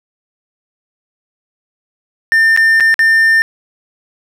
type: tone with dropouts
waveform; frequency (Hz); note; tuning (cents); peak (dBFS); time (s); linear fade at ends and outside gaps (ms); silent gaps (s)
triangle; 1800; A6; +39; -5; 2.32-3.42; 0; 2.564-2.574 / 2.8-2.806 / 2.942-2.992
effects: none